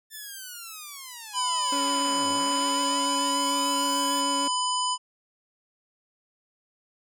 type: linear two-way sweep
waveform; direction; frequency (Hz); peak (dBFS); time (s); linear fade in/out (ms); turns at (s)
5% pulse; down then up; 1782 to 68 to 1782; -27; 0.1-4.23; 50; 2.31
type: harmonic tone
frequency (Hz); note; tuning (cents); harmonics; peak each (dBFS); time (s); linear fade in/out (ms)
1000; B5; +21; 1 / 3 / 5 / 7 / 9; -26 / -31 / -33 / -34 / -36; 1.33-4.98; 50
type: tone with vibrato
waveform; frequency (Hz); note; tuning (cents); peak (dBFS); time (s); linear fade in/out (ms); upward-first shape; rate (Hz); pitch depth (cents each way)
30% pulse; 279.8; C#4; +16; -27; 1.72-4.48; 5; sine; 6.7; 11
effects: none